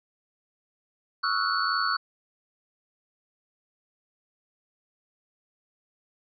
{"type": "tone cluster", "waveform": "sine", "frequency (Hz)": [1118, 1286, 1368, 1472, 4443], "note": ["C#6", "E6", "F6", "F#6", "C#8"], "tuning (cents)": [14, -43, -36, -9, 3], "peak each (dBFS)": -30, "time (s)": [1.23, 1.97], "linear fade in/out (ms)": 10, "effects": []}